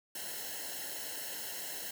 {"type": "noise with comb filter", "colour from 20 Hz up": "white", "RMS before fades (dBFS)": -41, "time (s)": [0.15, 1.91], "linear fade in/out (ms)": 5, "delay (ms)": 0.84, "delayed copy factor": -0.85, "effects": []}